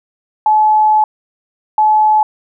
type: tone pair in turn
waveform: sine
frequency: 858 / 858 Hz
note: A5 / A5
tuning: -44 / -44 cents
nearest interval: unison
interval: 0 cents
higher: neither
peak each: -7 dBFS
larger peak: neither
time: 0.46-1.04 / 1.78-2.23 s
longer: first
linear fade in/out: 2 ms
effects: none